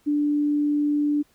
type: tone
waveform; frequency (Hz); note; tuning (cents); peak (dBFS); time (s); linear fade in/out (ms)
sine; 293.7; D4; 0; -19; 0.06-1.23; 20
effects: pink hiss -62 dBFS RMS until 1.34 s